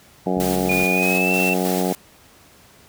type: harmonic tone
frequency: 92 Hz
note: F#2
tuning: 9 cents flat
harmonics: 2 / 3 / 4 / 5 / 6 / 7 / 8 / 9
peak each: -23 / -26 / -26 / -27 / -30 / -29 / -29 / -31 dBFS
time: 0.26-1.93 s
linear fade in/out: 5 ms
type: click train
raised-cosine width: 3 ms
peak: -19 dBFS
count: 34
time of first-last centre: 0.37-0.835 s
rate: 71 Hz
type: noise with tremolo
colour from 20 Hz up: white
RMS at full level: -29 dBFS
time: 0.4-1.95 s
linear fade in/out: 0 ms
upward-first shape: square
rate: 3.2 Hz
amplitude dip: 35%
type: tone with pitch glide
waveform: sine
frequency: 2443 to 2680 Hz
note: D#7 to E7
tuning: -32 to +28 cents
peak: -19 dBFS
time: 0.69-1.54 s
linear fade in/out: 5 ms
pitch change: +160 cents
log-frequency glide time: 0.92-1.33 s
effects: pink hiss -50 dBFS RMS until 2.88 s + high-pass 60 Hz 12 dB/octave